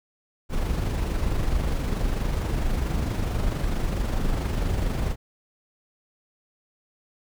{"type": "noise with amplitude modulation", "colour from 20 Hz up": "brown", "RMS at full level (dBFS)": -23, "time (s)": [0.49, 5.16], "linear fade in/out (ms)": 50, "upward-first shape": "sine", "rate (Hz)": 24.5, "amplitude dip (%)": 40, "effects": []}